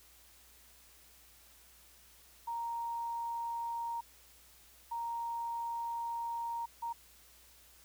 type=tone bursts at uneven times; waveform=sine; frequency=932.3 Hz; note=A#5; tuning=in tune; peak=-35 dBFS; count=3; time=2.47-4.01 / 4.91-6.66 / 6.82-6.93 s; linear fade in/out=10 ms; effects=added 60 Hz sine -67 dBFS peak until 7.84 s + white hiss -61 dBFS RMS until 7.84 s